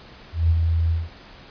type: tone with ADSR envelope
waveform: sine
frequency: 82.41 Hz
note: E2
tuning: in tune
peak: -13 dBFS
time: 0.32-1.1 s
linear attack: 180 ms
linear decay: 44 ms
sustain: -4 dB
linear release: 190 ms
effects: pink hiss -45 dBFS RMS until 1.5 s + resampled to 11025 Hz